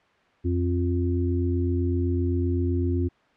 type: harmonic tone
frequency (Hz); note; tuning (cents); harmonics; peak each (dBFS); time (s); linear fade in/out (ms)
87.8; F2; +10; 1 / 3 / 4; -23 / -28 / -29; 0.44-3.09; 20
effects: white hiss -60 dBFS RMS until 3.36 s + low-pass 2000 Hz 12 dB/octave